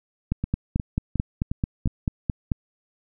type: two click trains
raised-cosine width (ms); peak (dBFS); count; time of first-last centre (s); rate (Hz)
5; -10 / -13; 11 / 5; 0.32-2.518 / 0.44-1.874; 4.55 / 2.79
effects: none